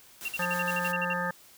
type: noise with tremolo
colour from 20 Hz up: white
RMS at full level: -40 dBFS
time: 0.21-0.92 s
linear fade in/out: 0 ms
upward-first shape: triangle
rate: 6.4 Hz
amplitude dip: 55%
type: tone bursts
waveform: sine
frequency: 2745 Hz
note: F7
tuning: 31 cents flat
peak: -29 dBFS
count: 11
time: 0.25-1.134 s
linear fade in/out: 5 ms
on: 34 ms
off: 51 ms
type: harmonic tone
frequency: 177 Hz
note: F3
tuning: 23 cents sharp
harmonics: 1 / 3 / 5 / 7 / 9 / 10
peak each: -35 / -35 / -35 / -35 / -35 / -35 dBFS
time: 0.39-1.31 s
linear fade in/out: 5 ms
effects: white hiss -55 dBFS RMS until 1.57 s